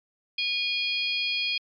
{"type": "harmonic tone with a mistuned harmonic", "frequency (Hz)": 818, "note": "G#5", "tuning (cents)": -26, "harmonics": [3, 4, 5, 6], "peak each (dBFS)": [-28, -30, -32, -34], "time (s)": [0.38, 1.58], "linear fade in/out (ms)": 5, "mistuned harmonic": 5, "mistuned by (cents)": 94, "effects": ["MP3 96 kbps"]}